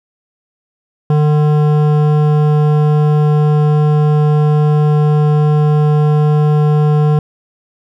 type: tone with hard clipping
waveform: sine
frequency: 150.1 Hz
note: D3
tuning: 38 cents sharp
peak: -10 dBFS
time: 1.1-7.19 s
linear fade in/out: 2 ms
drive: 13 dB
effects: none